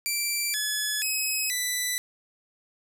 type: tone with pitch steps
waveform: 10% pulse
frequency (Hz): 2345 / 1708 / 2554 / 1985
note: D7 / G#6 / D#7 / B6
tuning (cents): -3 / +48 / +45 / +8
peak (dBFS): -17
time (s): 0.06-1.98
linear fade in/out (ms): 0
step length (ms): 480
effects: none